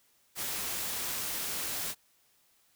white noise, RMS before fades -35 dBFS, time 0.35-1.95 s, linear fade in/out 50 ms, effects white hiss -68 dBFS RMS until 2.75 s

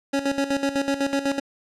25% pulse tone with tremolo, 277.2 Hz, C#4, in tune, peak -16 dBFS, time 0.13-1.4 s, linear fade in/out 10 ms, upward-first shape square, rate 8 Hz, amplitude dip 70%, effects low-pass 8000 Hz 12 dB/octave

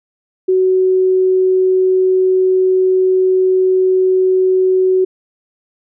sine tone, 373.4 Hz, F#4, 16 cents sharp, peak -9 dBFS, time 0.48-5.05 s, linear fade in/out 10 ms, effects none

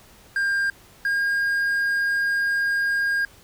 triangle tone pair in turn, 1600 / 1619.5 Hz, G6 / G#6, +35 / -44 cents, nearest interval unison, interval 21 cents, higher second, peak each -18 dBFS, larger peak neither, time 0.36-0.7 / 1.05-3.25 s, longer second, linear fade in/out 2 ms, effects pink hiss -51 dBFS RMS until 3.43 s

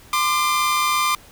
sawtooth tone pair together, 1036.5 / 1194 Hz, C6 / D6, -17 / +28 cents, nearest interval major second, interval 245 cents, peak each -19 / -15 dBFS, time 0.13-1.15 s, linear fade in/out 2 ms, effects pink hiss -47 dBFS RMS until 1.31 s

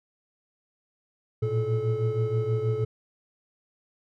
triangle tone cluster, 112.6 / 118.9 / 432 Hz, A2 / A#2 / A4, +40 / +35 / -32 cents, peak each -26 dBFS, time 1.42-2.85 s, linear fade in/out 10 ms, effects none

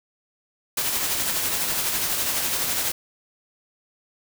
white noise with tremolo, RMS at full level -23 dBFS, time 0.77-2.92 s, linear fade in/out 5 ms, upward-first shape triangle, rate 12 Hz, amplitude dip 40%, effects none

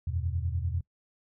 sine chord, E suspended second, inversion none, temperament equal, 82.41 / 92.5 / 123.47 Hz, E2 / F#2 / B2, 0 / 0 / 0 cents, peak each -30 / -33 / -36 dBFS, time 0.07-0.81 s, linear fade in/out 5 ms, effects noise-tail reverb RT60 0.1 s tail -23 dB re dry

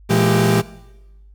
40% pulse tone cluster, 116.8 / 168.4 / 210.8 / 394 Hz, A#2 / E3 / G#3 / G4, +4 / +37 / +26 / +9 cents, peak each -18 dBFS, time 0.09-0.62 s, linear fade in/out 20 ms, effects noise-tail reverb RT60 1.0 s tail -19 dB re dry + added 50 Hz sine -42 dBFS peak until 1.34 s

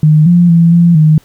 sine tone with pitch steps, 153.5 / 174.4 / 167.8 / 171.2 / 155 Hz, D#3 / F3 / E3 / F3 / D#3, -23 / -2 / +31 / -34 / -6 cents, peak -3 dBFS, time 0.03-1.18 s, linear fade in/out 2 ms, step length 230 ms, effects pink hiss -47 dBFS RMS until 1.24 s

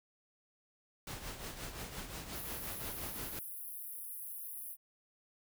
pink noise with tremolo, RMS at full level -42 dBFS, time 1.07-3.39 s, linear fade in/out 2 ms, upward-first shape triangle, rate 5.7 Hz, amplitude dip 65%
pink high-pass noise, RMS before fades -45 dBFS, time 2.32-4.77 s, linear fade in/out 50 ms, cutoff 10000 Hz, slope 96 dB/octave
effects none

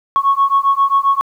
sine beating tone pair, 1100 / 1107.5 Hz, C#6 / C#6, -14 / -2 cents, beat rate 7.5 Hz, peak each -13 dBFS, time 0.16-1.21 s, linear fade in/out 0 ms, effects tanh soft clip ceiling -4 dBFS + 8-bit

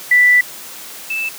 sine tone pair in turn, 1975.5 / 2637 Hz, B6 / E7, 0 / 0 cents, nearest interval perfect fourth, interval 500 cents, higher second, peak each -7 / -18 dBFS, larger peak first, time 0.11-0.41 / 1.1-1.29 s, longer first, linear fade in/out 5 ms, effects white hiss -33 dBFS RMS until 1.38 s + high-pass 150 Hz 12 dB/octave

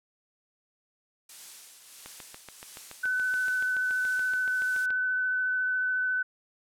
blue noise with tremolo, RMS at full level -41 dBFS, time 1.29-4.86 s, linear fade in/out 5 ms, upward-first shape triangle, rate 1.5 Hz, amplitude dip 55%
click train, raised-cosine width 0.3 ms, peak -26 dBFS, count 21, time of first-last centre 2.06-4.905 s, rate 7.03 Hz
sine tone with vibrato, 1507 Hz, F#6, 31 cents sharp, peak -25 dBFS, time 3.03-6.23 s, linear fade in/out 10 ms, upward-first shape sine, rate 14 Hz, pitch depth 9 cents each way
effects low-pass 10000 Hz 12 dB/octave

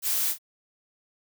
blue noise with echo, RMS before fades -26 dBFS, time 0.02-0.35 s, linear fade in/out 50 ms, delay 36 ms, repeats 1, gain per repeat -11 dB, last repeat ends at 0.386 s, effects none

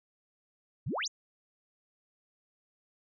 sine exponential sweep, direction up, 94.1 to 7459 Hz, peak -31 dBFS, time 0.86-1.08 s, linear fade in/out 10 ms, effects none

